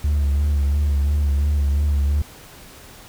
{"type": "tone with vibrato", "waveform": "triangle", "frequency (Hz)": 72, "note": "D2", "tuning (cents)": -34, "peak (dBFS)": -13, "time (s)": [0.04, 2.22], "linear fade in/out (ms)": 5, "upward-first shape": "sine", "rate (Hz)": 2.9, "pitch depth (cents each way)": 45, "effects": ["tanh soft clip ceiling -10 dBFS", "pink hiss -43 dBFS RMS until 3.08 s"]}